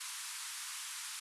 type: band-pass noise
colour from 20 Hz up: white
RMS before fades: -44 dBFS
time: 0-1.2 s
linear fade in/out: 10 ms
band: 950 to 11000 Hz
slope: 48 dB/octave
effects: resampled to 32000 Hz